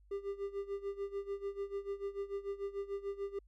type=tone with tremolo; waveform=triangle; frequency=398.3 Hz; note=G4; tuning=28 cents sharp; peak=-32 dBFS; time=0.11-3.39 s; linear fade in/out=5 ms; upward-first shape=sine; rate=6.8 Hz; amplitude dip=85%; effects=added 50 Hz sine -60 dBFS peak until 3.47 s + MP3 96 kbps